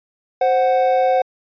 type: tone pair together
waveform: triangle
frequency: 523.3 / 740.5 Hz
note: C5 / F#5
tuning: 0 / +1 cents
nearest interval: tritone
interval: 601 cents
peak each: -14 dBFS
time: 0.41-1.22 s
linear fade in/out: 5 ms
effects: resampled to 11025 Hz